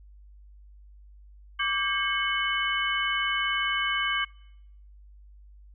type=tone cluster; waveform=sine; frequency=1162 / 1601 / 2183 / 3004 Hz; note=D6 / G6 / C#7 / F#7; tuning=-19 / +36 / -27 / +26 cents; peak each=-30 dBFS; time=1.59-4.25 s; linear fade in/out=10 ms; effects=noise-tail reverb RT60 0.8 s tail -25 dB re dry + added 50 Hz sine -48 dBFS peak until 5.74 s